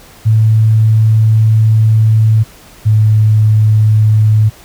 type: tone pair in turn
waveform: sine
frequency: 110 / 107.92 Hz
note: A2 / A2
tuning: 0 / -33 cents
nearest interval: unison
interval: 33 cents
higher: first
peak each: -5 dBFS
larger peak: neither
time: 0.25-2.44 / 2.85-4.5 s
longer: first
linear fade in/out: 20 ms
effects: pink hiss -39 dBFS RMS until 4.64 s